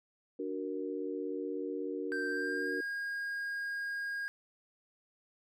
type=chord; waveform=sine; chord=D augmented; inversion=none; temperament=equal; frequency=293.7 / 370 / 466.2 Hz; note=D4 / F#4 / A#4; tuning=0 / 0 / 0 cents; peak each=-39 dBFS; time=0.39-2.81 s; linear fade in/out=5 ms
type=tone with pitch glide; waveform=triangle; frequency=1568 to 1628 Hz; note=G6 to G#6; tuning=0 to -35 cents; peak=-33 dBFS; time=2.12-4.28 s; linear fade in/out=0 ms; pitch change=+65 cents; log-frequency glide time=2.29-2.74 s
effects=none